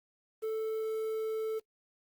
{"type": "tone with quantisation", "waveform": "triangle", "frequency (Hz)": 440, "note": "A4", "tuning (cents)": 0, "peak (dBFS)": -29, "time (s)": [0.42, 1.6], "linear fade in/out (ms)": 20, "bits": 9, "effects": ["noise-tail reverb RT60 0.1 s tail -23 dB re dry", "Opus 24 kbps"]}